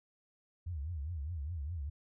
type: tone with vibrato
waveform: sine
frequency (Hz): 78.3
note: D#2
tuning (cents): +11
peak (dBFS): -36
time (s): 0.66-1.9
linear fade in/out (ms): 10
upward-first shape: triangle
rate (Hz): 4.9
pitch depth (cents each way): 280
effects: none